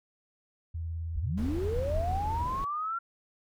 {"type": "tone with vibrato", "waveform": "sine", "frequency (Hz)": 82.41, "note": "E2", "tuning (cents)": 0, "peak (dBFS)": -32, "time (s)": [0.74, 2.44], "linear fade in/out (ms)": 10, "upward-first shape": "sine", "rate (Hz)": 19, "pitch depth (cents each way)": 36}
{"type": "linear sweep", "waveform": "sine", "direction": "up", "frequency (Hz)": [34.65, 1382], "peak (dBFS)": -30, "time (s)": [1.15, 2.99], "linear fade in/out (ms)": 10}
{"type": "noise", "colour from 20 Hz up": "brown", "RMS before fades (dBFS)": -36, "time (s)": [1.37, 2.65], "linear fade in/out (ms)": 10}
{"effects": []}